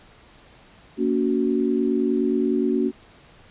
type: chord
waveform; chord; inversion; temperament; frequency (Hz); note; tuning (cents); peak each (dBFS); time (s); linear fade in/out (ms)
sine; F# major; first; equal with one note detuned; 233.1 / 282.7 / 370; A#3 / C#4 / F#4; 0 / +34 / 0; -23; 0.97-2.92; 50
effects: pink hiss -51 dBFS RMS until 3.5 s + resampled to 8000 Hz